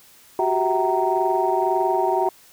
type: tone cluster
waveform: sine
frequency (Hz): 368.6 / 390.4 / 657 / 761 / 930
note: F#4 / G4 / E5 / F#5 / A#5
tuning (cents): -7 / -7 / -6 / +48 / -4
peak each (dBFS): -23 / -26 / -25 / -23 / -23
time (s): 0.39-2.29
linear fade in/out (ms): 2
effects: tanh soft clip ceiling -7 dBFS + white hiss -51 dBFS RMS until 2.52 s